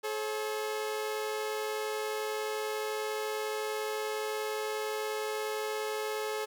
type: tone pair together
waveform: sawtooth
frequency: 428.6 / 540 Hz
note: A4 / C#5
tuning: -45 / -45 cents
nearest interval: major third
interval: 400 cents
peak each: -29 / -36 dBFS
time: 0.03-6.46 s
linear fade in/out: 20 ms
effects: none